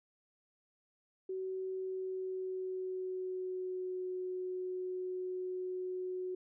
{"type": "tone with pitch glide", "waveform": "sine", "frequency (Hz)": [376.7, 367.7], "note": ["F#4", "F#4"], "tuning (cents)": [31, -11], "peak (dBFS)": -36, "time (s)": [1.29, 6.35], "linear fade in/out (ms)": 5, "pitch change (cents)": -42, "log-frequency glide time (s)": [1.73, 4.07], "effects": []}